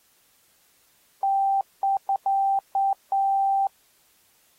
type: tone bursts at uneven times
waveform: sine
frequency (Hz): 784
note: G5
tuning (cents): 0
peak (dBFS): -19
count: 6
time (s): 1.23-1.61 / 1.83-1.97 / 2.09-2.16 / 2.26-2.59 / 2.75-2.93 / 3.12-3.67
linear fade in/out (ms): 2
effects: white hiss -62 dBFS RMS until 4.58 s + AAC 48 kbps